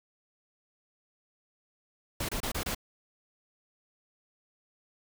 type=noise bursts; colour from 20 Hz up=pink; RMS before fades=-33 dBFS; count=5; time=2.2-2.748 s; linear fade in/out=5 ms; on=88 ms; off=27 ms; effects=none